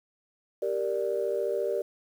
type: chord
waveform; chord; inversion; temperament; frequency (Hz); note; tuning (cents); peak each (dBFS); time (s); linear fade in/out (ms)
sine; G minor; none; equal; 392 / 466.2 / 587.3; G4 / Bb4 / D5; 0 / 0 / 0; -30; 0.62-1.82; 5
effects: tanh soft clip ceiling -17 dBFS + 9-bit